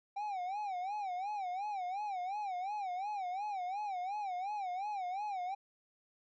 triangle tone with vibrato, 777 Hz, G5, 16 cents flat, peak -34 dBFS, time 0.16-5.55 s, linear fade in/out 10 ms, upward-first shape sine, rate 2.8 Hz, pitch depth 150 cents each way, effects resampled to 16000 Hz

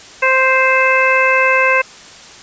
harmonic tone, 523.3 Hz, C5, in tune, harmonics 1 / 2 / 3 / 4 / 5, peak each -16 / -16 / -16 / -16 / -16 dBFS, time 0.22-1.82 s, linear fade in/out 10 ms, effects white hiss -37 dBFS RMS until 2.42 s + resampled to 16000 Hz

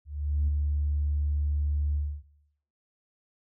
sine tone with ADSR envelope, 73.3 Hz, D2, 3 cents flat, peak -20 dBFS, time 0.05-2.24 s, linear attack 430 ms, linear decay 9 ms, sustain -3 dB, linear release 290 ms, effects noise-tail reverb RT60 0.9 s tail -23 dB re dry + tanh soft clip ceiling -19 dBFS

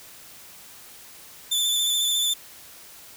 sawtooth tone with vibrato, 3520 Hz, A7, in tune, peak -18 dBFS, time 1.51-2.34 s, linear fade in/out 10 ms, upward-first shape square, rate 14 Hz, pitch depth 23 cents each way, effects white hiss -46 dBFS RMS until 3.16 s

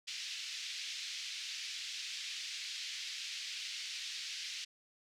white band-pass noise, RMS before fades -43 dBFS, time 0.07-4.65 s, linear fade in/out 10 ms, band 2200 to 5400 Hz, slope 24 dB/octave, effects none

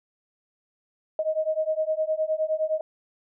sine beating tone pair, 622.3 / 632 Hz, D#5 / D#5, 0 / +27 cents, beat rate 9.7 Hz, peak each -26 dBFS, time 1.19-2.81 s, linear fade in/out 2 ms, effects none

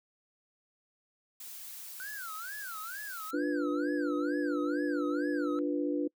blue noise, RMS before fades -45 dBFS, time 1.4-3.31 s, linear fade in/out 5 ms
triangle tone with vibrato, 1465 Hz, F#6, 18 cents flat, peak -38 dBFS, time 2-5.59 s, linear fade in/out 0 ms, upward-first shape sine, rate 2.2 Hz, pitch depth 260 cents each way
sine chord, B diminished, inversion first, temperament equal, 293.7 / 349.2 / 493.9 Hz, D4 / F4 / B4, 0 / 0 / 0 cents, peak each -30 / -35 / -36 dBFS, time 3.33-6.08 s, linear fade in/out 10 ms
effects noise-tail reverb RT60 0.1 s tail -26 dB re dry

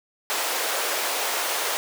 pink high-pass noise, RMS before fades -26 dBFS, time 0.3-1.77 s, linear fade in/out 0 ms, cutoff 460 Hz, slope 24 dB/octave, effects none

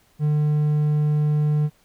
triangle tone, 150 Hz, D3, 37 cents sharp, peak -15 dBFS, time 0.19-1.7 s, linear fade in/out 50 ms, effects pink hiss -60 dBFS RMS until 1.84 s

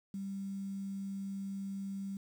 sine tone with quantisation, 196 Hz, G3, in tune, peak -37 dBFS, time 0.14-2.17 s, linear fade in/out 2 ms, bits 10, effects none

